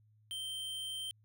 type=tone; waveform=square; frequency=3126 Hz; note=G7; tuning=6 cents flat; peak=-39 dBFS; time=0.31-1.11 s; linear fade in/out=0 ms; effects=added 107 Hz sine -64 dBFS peak until 1.24 s